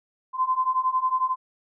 sine beating tone pair, 1025 / 1036 Hz, C6 / C6, -36 / -17 cents, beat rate 11 Hz, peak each -25 / -23 dBFS, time 0.33-1.36 s, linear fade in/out 50 ms, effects none

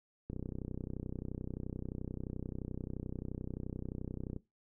click train, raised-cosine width 3 ms, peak -27 dBFS, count 129, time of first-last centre 0.3-4.363 s, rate 31.5 Hz, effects noise-tail reverb RT60 0.2 s tail -18 dB re dry

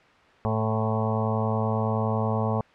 harmonic tone with a mistuned harmonic, 110 Hz, A2, in tune, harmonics 1 / 2 / 4 / 5 / 6 / 7 / 8 / 9 / 10, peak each -26 / -29 / -32 / -33 / -34 / -34 / -35 / -36 / -36 dBFS, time 0.45-2.61 s, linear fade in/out 0 ms, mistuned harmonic 9, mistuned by +15 cents, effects white hiss -54 dBFS RMS until 2.74 s + low-pass 2000 Hz 12 dB/octave

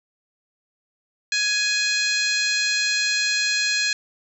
harmonic tone, 835 Hz, G#5, 9 cents sharp, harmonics 2 / 3 / 4 / 5 / 6 / 7 / 8 / 9, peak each -25 / -25 / -32 / -24 / -34 / -35 / -31 / -34 dBFS, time 1.32-3.93 s, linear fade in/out 2 ms, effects 9-bit

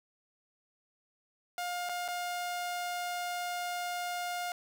sawtooth tone with dropouts, 709 Hz, F5, 26 cents sharp, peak -30 dBFS, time 1.58-4.52 s, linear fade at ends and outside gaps 1 ms, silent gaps 1.89-1.894 / 2.08-2.085 s, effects none

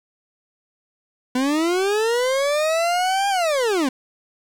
40% pulse linear two-way sweep, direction up then down, 246.9 to 808 to 246.9 Hz, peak -17 dBFS, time 1.35-3.89 s, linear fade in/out 5 ms, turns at 3.29 s, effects low-pass 10000 Hz 12 dB/octave + 8-bit

